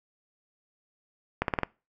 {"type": "accelerating click train", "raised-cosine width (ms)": 0.5, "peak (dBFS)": -10, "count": 5, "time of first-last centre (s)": [1.42, 1.633], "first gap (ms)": 62, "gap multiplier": 0.9, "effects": ["noise-tail reverb RT60 0.3 s tail -24 dB re dry"]}